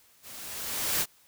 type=noise with level ramp; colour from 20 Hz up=white; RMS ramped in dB=-46 to -25 dBFS; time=0.22-1.06 s; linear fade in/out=50 ms; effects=white hiss -61 dBFS RMS until 1.27 s